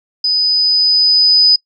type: tone with level ramp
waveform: sine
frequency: 4993 Hz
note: D#8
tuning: 5 cents sharp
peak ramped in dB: -11 to -5 dBFS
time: 0.24-1.56 s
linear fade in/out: 5 ms
effects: noise-tail reverb RT60 0.1 s tail -25 dB re dry